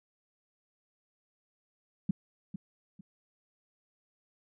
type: tone with echo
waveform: sine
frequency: 189 Hz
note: F#3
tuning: 37 cents sharp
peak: -23 dBFS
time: 2.09-2.11 s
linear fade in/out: 5 ms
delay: 450 ms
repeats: 2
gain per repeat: -11 dB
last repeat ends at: 3.01 s
effects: none